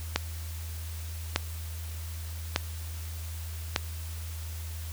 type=click train; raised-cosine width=0.2 ms; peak=-6 dBFS; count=4; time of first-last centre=0.16-3.761 s; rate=0.833 Hz; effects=added 81 Hz sine -35 dBFS peak until 4.92 s + white hiss -46 dBFS RMS until 4.92 s